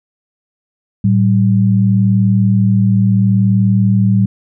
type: tone pair together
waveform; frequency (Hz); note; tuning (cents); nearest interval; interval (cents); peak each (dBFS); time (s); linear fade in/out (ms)
sine; 111.79 / 192.5; A2 / G3; +28 / -31; major sixth; 941; -11; 1.04-4.26; 5
effects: none